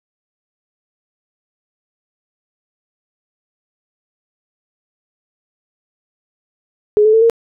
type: tone with pitch steps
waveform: sine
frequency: 420 / 433.1 / 446.5 / 460.4 Hz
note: G#4 / A4 / A4 / A#4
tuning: +19 / -27 / +25 / -22 cents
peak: -7 dBFS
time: 6.97-7.298 s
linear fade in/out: 0 ms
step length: 82 ms
effects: none

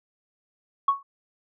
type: tone with exponential decay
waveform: sine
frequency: 1108.7 Hz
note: C#6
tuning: in tune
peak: -13 dBFS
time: 0.88-1.03 s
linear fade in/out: 5 ms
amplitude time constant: 32 ms
effects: tanh soft clip ceiling -11 dBFS

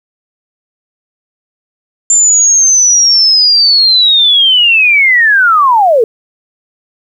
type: linear sweep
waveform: sine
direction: down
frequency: 7260 to 423.1 Hz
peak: -4 dBFS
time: 2.1-6.04 s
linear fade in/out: 2 ms
effects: 7-bit

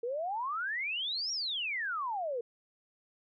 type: exponential two-way sweep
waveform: sine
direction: up then down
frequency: 454.8 to 5720 to 454.8 Hz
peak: -32 dBFS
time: 0.03-2.41 s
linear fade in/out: 5 ms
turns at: 1.32 s
effects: none

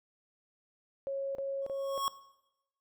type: tone bursts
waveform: sine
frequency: 548 Hz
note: C#5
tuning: 20 cents flat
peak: -32 dBFS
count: 3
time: 1.07-1.978 s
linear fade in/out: 0 ms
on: 280 ms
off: 34 ms
type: tone with exponential growth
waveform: square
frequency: 1100 Hz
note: C#6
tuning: 14 cents flat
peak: -28 dBFS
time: 1.62-2.08 s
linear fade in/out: 0 ms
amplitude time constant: 100 ms
effects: noise-tail reverb RT60 0.9 s tail -18 dB re dry

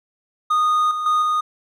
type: tone with level steps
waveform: triangle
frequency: 1234 Hz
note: D#6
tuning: 15 cents flat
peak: -13 / -20 / -13 / -15 dBFS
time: 0.5-1.41 s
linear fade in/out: 10 ms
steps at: 0.91 / 1.06 / 1.22 s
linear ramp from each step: 2 ms
effects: none

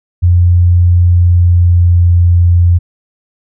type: tone with pitch glide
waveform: sine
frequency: 88 to 87.14 Hz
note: F2 to F2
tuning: +14 to -3 cents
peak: -4 dBFS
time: 0.22-2.79 s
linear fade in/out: 20 ms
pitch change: -17 cents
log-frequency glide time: 1.03-2.13 s
effects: none

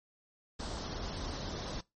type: noise with comb filter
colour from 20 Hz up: pink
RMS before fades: -39 dBFS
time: 0.59-1.81 s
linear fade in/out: 10 ms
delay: 0.21 ms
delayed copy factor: +0.55
effects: noise-tail reverb RT60 0.2 s tail -21 dB re dry + MP3 32 kbps

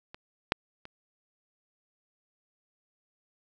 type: clicks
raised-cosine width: 0.3 ms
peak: -27 / -7 / -28 dBFS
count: 3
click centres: 0.145 / 0.521 / 0.854 s
effects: none

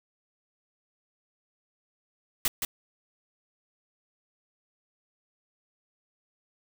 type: noise with echo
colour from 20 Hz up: white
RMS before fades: -25 dBFS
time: 2.45-2.48 s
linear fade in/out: 2 ms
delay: 170 ms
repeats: 1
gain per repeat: -5 dB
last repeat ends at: 2.65 s
effects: none

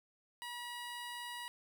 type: tone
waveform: 15% pulse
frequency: 964 Hz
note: B5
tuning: 42 cents flat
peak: -36 dBFS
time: 0.42-1.48 s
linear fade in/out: 0 ms
effects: none

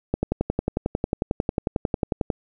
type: click train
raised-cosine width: 2 ms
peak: -8 dBFS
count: 25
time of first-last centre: 0.14-2.302 s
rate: 11.1 Hz
effects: none

